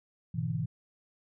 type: chord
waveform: sine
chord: E dominant seventh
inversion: first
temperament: equal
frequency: 103.83 / 123.47 / 146.83 / 164.81 Hz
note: G#2 / B2 / D3 / E3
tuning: 0 / 0 / 0 / 0 cents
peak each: -37 / -34 / -38 / -33 dBFS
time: 0.34-0.66 s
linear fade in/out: 10 ms
effects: none